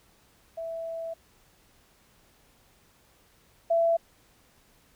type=tone pair in turn; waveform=sine; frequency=659.3 / 668.9 Hz; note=E5 / E5; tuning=0 / +25 cents; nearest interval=unison; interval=25 cents; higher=second; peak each=-32 / -20 dBFS; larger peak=second; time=0.57-1.14 / 3.7-3.97 s; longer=first; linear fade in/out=10 ms; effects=pink hiss -62 dBFS RMS until 4.95 s